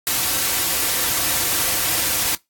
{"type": "noise with comb filter", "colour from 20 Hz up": "white", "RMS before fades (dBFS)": -20, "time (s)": [0.07, 2.35], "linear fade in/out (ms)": 0, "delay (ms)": 4.8, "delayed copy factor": -0.5, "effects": ["noise-tail reverb RT60 0.2 s tail -23 dB re dry", "AAC 64 kbps"]}